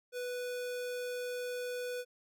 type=tone; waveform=square; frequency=493.9 Hz; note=B4; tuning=in tune; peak=-37 dBFS; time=0.12-2.05 s; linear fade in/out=50 ms; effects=none